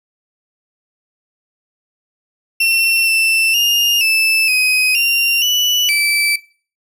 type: tone with pitch steps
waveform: 35% pulse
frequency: 2708 / 2670 / 2828 / 2635 / 2515 / 2769 / 2961 / 2318 Hz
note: E7 / E7 / F7 / E7 / D#7 / F7 / F#7 / D7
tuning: +46 / +22 / +21 / -1 / +18 / -15 / +1 / -23 cents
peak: -10 dBFS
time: 2.6-6.36 s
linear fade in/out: 5 ms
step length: 470 ms
effects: noise-tail reverb RT60 0.4 s tail -19 dB re dry